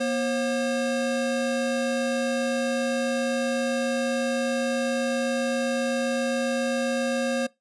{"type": "tone pair together", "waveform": "square", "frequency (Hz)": [239.9, 537.3], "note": ["A#3", "C5"], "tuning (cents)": [50, 46], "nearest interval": "octave + major second", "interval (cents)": 1396, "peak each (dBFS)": [-28, -26], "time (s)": [0, 7.47], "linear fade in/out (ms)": 10, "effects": ["noise-tail reverb RT60 0.2 s tail -23 dB re dry", "resampled to 22050 Hz"]}